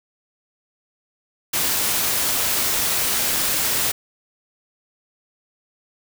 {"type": "noise", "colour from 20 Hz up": "white", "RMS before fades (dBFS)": -21, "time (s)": [1.53, 3.92], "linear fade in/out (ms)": 10, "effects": []}